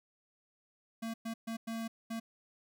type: tone bursts at uneven times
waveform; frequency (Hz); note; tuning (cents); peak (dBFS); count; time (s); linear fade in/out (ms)
square; 226.8; A#3; -47; -37; 5; 1.02-1.14 / 1.25-1.34 / 1.47-1.57 / 1.67-1.88 / 2.1-2.2; 10
effects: none